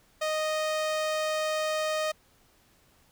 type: tone with notch filter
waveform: sawtooth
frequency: 621 Hz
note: D#5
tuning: 3 cents flat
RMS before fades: -29 dBFS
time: 0.21-2.12 s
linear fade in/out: 10 ms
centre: 12000 Hz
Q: 1.1
effects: pink hiss -63 dBFS RMS until 3.11 s